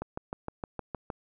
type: click train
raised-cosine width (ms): 1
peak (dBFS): -20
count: 8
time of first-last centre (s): 0.02-1.102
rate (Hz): 6.47
effects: none